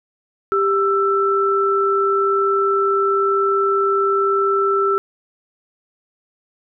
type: tone pair together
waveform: sine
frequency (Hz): 395 / 1329.5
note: G4 / E6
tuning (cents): +13 / +14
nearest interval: octave + major sixth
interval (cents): 2101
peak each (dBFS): -17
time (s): 0.52-4.98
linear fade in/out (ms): 0
effects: none